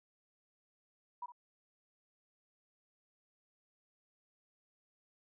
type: tone with echo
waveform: sine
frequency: 970 Hz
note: B5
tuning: 31 cents flat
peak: -39 dBFS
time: 1.22-1.26 s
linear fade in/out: 5 ms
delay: 61 ms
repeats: 1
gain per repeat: -12 dB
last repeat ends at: 1.321 s
effects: none